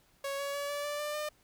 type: tone with pitch steps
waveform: sawtooth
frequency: 554.4 / 562.1 / 570 / 577.9 / 586 / 594.2 / 602.5 Hz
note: C#5 / C#5 / C#5 / D5 / D5 / D5 / D5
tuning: 0 / +24 / +48 / -28 / -4 / +20 / +44 cents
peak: -30 dBFS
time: 0.24-1.29 s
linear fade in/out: 5 ms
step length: 150 ms
effects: pink hiss -67 dBFS RMS until 1.43 s